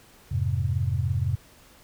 sine chord, F minor, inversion none, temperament just, 87.31 / 104.77 / 130.96 Hz, F2 / Ab2 / C3, 0 / +16 / +2 cents, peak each -27 dBFS, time 0.31-1.36 s, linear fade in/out 10 ms, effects pink hiss -54 dBFS RMS until 1.83 s

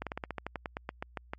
slowing click train, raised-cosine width 0.5 ms, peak -20 dBFS, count 15, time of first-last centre 0.02-1.335 s, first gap 47 ms, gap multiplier 1.1, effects added 60 Hz sine -54 dBFS peak until 1.38 s + MP3 48 kbps

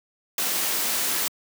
white noise, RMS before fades -25 dBFS, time 0.38-1.28 s, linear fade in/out 2 ms, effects high-pass 200 Hz 12 dB/octave

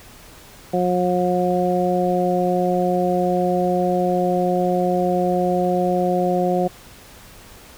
harmonic tone, 179.9 Hz, F#3, 48 cents flat, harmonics 1 / 2 / 3 / 4, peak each -22 / -22 / -22 / -22 dBFS, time 0.73-6.68 s, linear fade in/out 10 ms, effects pink hiss -44 dBFS RMS until 7.77 s

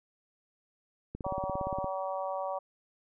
click train, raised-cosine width 3 ms, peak -25 dBFS, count 13, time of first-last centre 1.15-1.844 s, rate 17.3 Hz
harmonic tone, 190 Hz, F#3, 46 cents sharp, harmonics 3 / 4 / 5 / 6, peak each -35 / -37 / -39 / -41 dBFS, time 1.24-2.59 s, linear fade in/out 10 ms
effects none

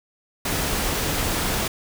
pink noise, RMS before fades -24 dBFS, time 0.45-1.68 s, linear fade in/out 5 ms, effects none

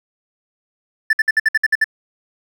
triangle tone bursts, 1760 Hz, A6, in tune, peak -9 dBFS, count 9, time 1.1-1.843 s, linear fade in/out 5 ms, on 31 ms, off 58 ms, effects none

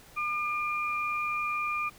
sine tone pair together, 1204 / 2401 Hz, D6 / D7, +43 / +38 cents, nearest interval octave, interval 1195 cents, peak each -30 / -32 dBFS, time 0.16-1.9 s, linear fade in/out 20 ms, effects pink hiss -54 dBFS RMS until 1.98 s

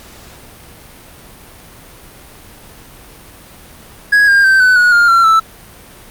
triangle tone with pitch steps, 1661.2 / 1607.4 / 1555.3 / 1505 / 1456.2 / 1409.1 / 1363.4 / 1319.3 Hz, G#6 / G6 / G6 / F#6 / F#6 / F6 / F6 / E6, 0 / +43 / -14 / +29 / -28 / +15 / -42 / +1 cents, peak -4 dBFS, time 4.12-5.4 s, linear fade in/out 10 ms, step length 160 ms, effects pink hiss -38 dBFS RMS until 6.1 s + Opus 48 kbps

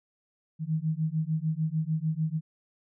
sine beating tone pair, 154.8 / 161.5 Hz, D#3 / E3, -9 / -35 cents, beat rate 6.7 Hz, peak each -29 dBFS, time 0.59-2.41 s, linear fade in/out 50 ms, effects none

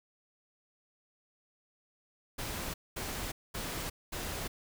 pink noise bursts, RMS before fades -38 dBFS, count 4, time 2.38-4.48 s, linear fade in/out 10 ms, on 360 ms, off 220 ms, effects none

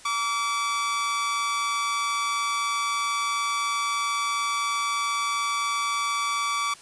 sawtooth tone with amplitude modulation, 1151 Hz, D6, 35 cents flat, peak -18 dBFS, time 0.05-6.74 s, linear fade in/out 5 ms, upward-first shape sine, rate 223 Hz, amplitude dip 50%, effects white hiss -48 dBFS RMS until 6.81 s + resampled to 22050 Hz

